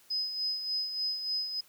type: tone with tremolo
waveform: sine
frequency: 5040 Hz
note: D#8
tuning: 21 cents sharp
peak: -28 dBFS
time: 0.1-1.61 s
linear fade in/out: 10 ms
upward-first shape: sine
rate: 3.4 Hz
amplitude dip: 55%
effects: white hiss -61 dBFS RMS until 1.68 s + high-pass 60 Hz 12 dB/octave